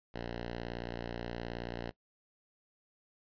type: tone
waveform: 5% pulse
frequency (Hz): 58.8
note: A#1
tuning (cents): +16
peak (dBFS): -27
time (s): 0.14-1.91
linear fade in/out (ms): 5
effects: noise-tail reverb RT60 0.1 s tail -20 dB re dry + resampled to 11025 Hz